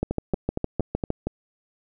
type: two click trains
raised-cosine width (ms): 2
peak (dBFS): -10 / -12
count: 8 / 6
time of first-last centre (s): 0.03-1.104 / 0.11-1.27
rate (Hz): 6.52 / 4.31
effects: none